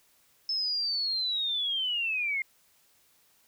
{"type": "linear sweep", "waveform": "sine", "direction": "down", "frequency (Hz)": [5260, 2105], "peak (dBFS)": -27, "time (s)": [0.49, 2.42], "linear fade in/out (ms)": 2, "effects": ["white hiss -65 dBFS RMS until 3.47 s"]}